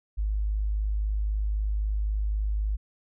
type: tone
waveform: sine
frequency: 51.91 Hz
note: G#1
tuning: in tune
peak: -24 dBFS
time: 0.17-2.77 s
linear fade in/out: 20 ms
effects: none